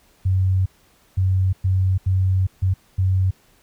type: tone bursts at uneven times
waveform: sine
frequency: 94 Hz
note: F#2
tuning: 28 cents sharp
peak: -15 dBFS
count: 6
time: 0.25-0.66 / 1.17-1.53 / 1.64-1.98 / 2.06-2.47 / 2.62-2.74 / 2.98-3.31 s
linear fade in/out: 10 ms
effects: pink hiss -57 dBFS RMS until 3.62 s